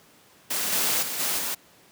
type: noise with level steps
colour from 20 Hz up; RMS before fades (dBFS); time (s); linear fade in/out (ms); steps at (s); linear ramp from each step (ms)
white; -27 / -24 / -31 / -26 / -29; 0.5-1.55; 10; 0.72 / 1.02 / 1.19 / 1.38; 10
effects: pink hiss -55 dBFS RMS until 1.91 s + high-pass 150 Hz 12 dB/octave